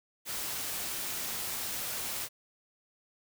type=noise; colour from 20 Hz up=white; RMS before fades=-36 dBFS; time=0.25-2.29 s; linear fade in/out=50 ms; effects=none